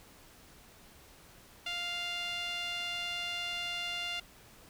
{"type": "tone with band-pass filter", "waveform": "sawtooth", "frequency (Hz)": 699, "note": "F5", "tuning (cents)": 1, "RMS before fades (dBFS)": -37, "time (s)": [1.66, 4.2], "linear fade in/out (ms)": 5, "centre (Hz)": 3000, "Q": 2.8, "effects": ["pink hiss -57 dBFS RMS until 4.69 s"]}